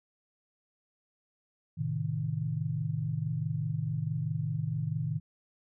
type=chord; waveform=sine; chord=A diminished; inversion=none; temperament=equal with one note detuned; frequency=109.56 / 130.81 / 155.56 Hz; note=A2 / C3 / Eb3; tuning=-7 / 0 / 0 cents; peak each=-35 / -35 / -32 dBFS; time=1.77-5.2 s; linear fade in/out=20 ms; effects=none